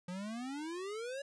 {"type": "exponential sweep", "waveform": "square", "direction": "up", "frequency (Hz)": [174.61, 569], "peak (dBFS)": -40, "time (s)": [0.08, 1.22], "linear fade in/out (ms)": 5, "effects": ["resampled to 22050 Hz"]}